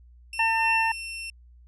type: tone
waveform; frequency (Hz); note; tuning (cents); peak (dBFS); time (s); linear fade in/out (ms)
sawtooth; 2700; E7; +41; -30; 0.33-1.3; 2
type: harmonic tone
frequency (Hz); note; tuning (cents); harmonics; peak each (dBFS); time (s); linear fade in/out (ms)
901; A5; +41; 1 / 2 / 3; -24 / -28 / -24; 0.39-0.92; 5
effects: added 60 Hz sine -49 dBFS peak until 1.67 s + resampled to 24000 Hz